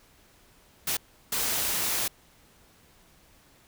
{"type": "noise bursts at uneven times", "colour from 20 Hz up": "white", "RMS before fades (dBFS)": -28, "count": 2, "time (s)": [[0.87, 0.97], [1.32, 2.08]], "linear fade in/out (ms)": 5, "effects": ["pink hiss -59 dBFS RMS until 3.67 s"]}